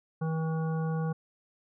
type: harmonic tone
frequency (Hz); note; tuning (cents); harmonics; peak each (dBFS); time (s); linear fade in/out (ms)
160.5; E3; -46; 1 / 3 / 5 / 7 / 9; -28 / -38 / -42 / -45 / -47; 0.21-1.13; 10
effects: none